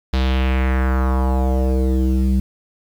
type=tone with low-pass filter sweep; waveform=square; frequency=65 Hz; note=C2; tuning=11 cents flat; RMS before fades=-17 dBFS; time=0.13-2.4 s; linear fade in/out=5 ms; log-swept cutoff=4200 to 210 Hz; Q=2.4; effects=7-bit